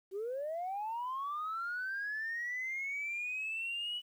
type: linear sweep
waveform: sine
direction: up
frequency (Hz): 370 to 2965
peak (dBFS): -34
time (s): 0.11-4.02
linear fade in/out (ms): 50
effects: tanh soft clip ceiling -32 dBFS + 11-bit